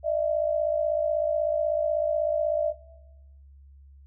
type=tone pair together; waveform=sine; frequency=603.1 / 659.3 Hz; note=D5 / E5; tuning=+46 / 0 cents; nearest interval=major second; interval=154 cents; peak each=-25 dBFS; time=0.03-2.74 s; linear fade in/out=50 ms; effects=noise-tail reverb RT60 1.0 s tail -20 dB re dry + added 69 Hz sine -48 dBFS peak until 4.06 s